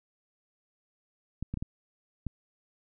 clicks, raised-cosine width 5 ms, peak -21 dBFS, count 5, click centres 1.426 / 1.54 / 1.573 / 1.625 / 2.267 s, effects none

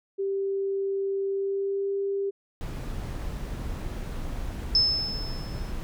sine tone with pitch glide, 392 to 395.9 Hz, G4 to G4, 0 to +17 cents, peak -25 dBFS, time 0.18-2.31 s, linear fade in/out 20 ms, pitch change +17 cents, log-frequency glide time 1.29-1.91 s
brown noise, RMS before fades -33 dBFS, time 2.61-5.83 s, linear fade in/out 0 ms
sine tone with exponential decay, 5240 Hz, E8, 11 cents flat, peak -16 dBFS, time 4.75-5.72 s, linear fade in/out 1 ms, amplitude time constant 210 ms
effects none

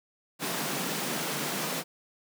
pink high-pass noise, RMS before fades -32 dBFS, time 0.39-1.84 s, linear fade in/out 50 ms, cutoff 140 Hz, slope 96 dB/octave, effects none

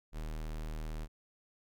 square tone, 38.89 Hz, D#1, in tune, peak -38 dBFS, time 0.12-1.08 s, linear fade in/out 50 ms, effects none

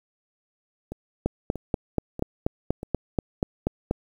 two click trains, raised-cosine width 2 ms, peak -20 / -9 dBFS, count 4 / 12, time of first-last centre 0.92-2.831 / 1.26-3.911 s, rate 1.57 / 4.15 Hz, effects 8-bit

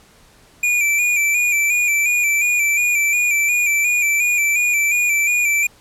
square tone with vibrato, 2386 Hz, D7, 27 cents sharp, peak -15 dBFS, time 0.63-5.67 s, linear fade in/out 5 ms, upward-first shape square, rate 2.8 Hz, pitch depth 41 cents each way, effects pink hiss -50 dBFS RMS until 5.8 s + low-pass 12000 Hz 12 dB/octave

